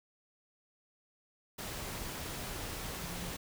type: tone in noise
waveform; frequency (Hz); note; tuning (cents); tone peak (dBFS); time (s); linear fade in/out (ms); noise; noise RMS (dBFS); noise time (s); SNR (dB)
sine; 174.6; F3; 0; -44; 3.01-3.3; 10; pink; -41; 1.58-3.37; -6
effects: none